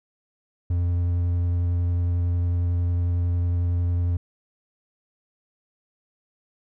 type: tone with vibrato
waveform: triangle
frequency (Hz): 87.31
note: F2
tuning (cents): 0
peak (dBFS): -18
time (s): 0.7-4.17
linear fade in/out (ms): 5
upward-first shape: sine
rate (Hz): 11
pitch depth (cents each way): 11
effects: none